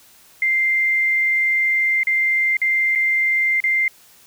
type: tone with dropouts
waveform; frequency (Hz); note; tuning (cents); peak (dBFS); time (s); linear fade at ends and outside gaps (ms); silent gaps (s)
sine; 2093; C7; 0; -15; 0.42-3.88; 2; 2.033-2.07 / 2.569-2.616 / 2.952-2.957 / 3.603-3.639
effects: white hiss -50 dBFS RMS until 4.26 s